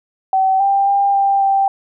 sine tone with pitch steps, 764 / 791 / 798 / 791 / 784 Hz, G5 / G5 / G5 / G5 / G5, -45 / +15 / +31 / +15 / 0 cents, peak -11 dBFS, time 0.33-1.68 s, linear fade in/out 2 ms, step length 270 ms, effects none

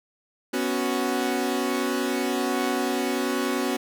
sawtooth chord, B suspended second, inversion none, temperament equal, 246.9 / 277.2 / 370 Hz, B3 / C#4 / F#4, 0 / 0 / 0 cents, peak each -24 dBFS, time 0.53-3.77 s, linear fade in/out 10 ms, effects none

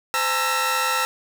sawtooth tone cluster, 515 / 826 / 911 / 1335 / 1898 Hz, C5 / G#5 / A#5 / E6 / A#6, -28 / -10 / -40 / +22 / +31 cents, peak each -27 / -28 / -23 / -19 / -25 dBFS, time 0.14-1.05 s, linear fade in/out 0 ms, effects none

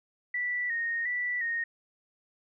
sine tone with vibrato, 1910 Hz, A#6, 42 cents sharp, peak -28 dBFS, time 0.34-1.64 s, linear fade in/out 5 ms, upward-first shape square, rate 1.4 Hz, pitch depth 49 cents each way, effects none

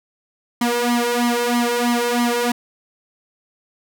sawtooth tone with flanger, 240 Hz, B3, 49 cents flat, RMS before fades -19 dBFS, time 0.61-2.52 s, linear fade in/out 5 ms, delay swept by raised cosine 0.95 to 2.25 ms, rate 3.1 Hz, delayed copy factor +0.85, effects none

